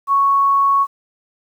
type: tone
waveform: sine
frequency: 1108.7 Hz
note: C#6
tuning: in tune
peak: -11 dBFS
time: 0.07-0.87 s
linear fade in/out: 50 ms
effects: 8-bit